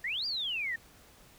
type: exponential two-way sweep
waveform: sine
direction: up then down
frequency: 1798 to 4900 to 1798 Hz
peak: -31 dBFS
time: 0.04-0.76 s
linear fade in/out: 5 ms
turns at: 0.26 s
effects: pink hiss -58 dBFS RMS until 1.38 s